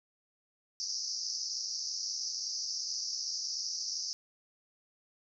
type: band-pass noise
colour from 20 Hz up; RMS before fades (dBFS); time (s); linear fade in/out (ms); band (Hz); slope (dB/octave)
pink; -37; 0.8-4.13; 0; 4800 to 6000; 96
effects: none